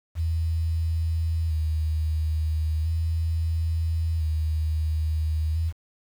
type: tone with vibrato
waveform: sine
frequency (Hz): 80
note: D#2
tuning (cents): +49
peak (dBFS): -22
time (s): 0.15-5.73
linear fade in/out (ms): 50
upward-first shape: square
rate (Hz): 0.37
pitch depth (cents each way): 36
effects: 8-bit